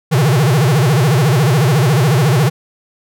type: tone with vibrato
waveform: square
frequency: 138.59 Hz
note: C#3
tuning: in tune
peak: -10 dBFS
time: 0.11-2.5 s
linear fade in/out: 20 ms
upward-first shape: sine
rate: 14 Hz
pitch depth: 290 cents each way
effects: none